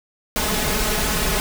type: noise with comb filter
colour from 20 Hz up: pink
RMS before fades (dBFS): -21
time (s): 0.36-1.4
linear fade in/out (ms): 0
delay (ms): 4.7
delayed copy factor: +0.9
effects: none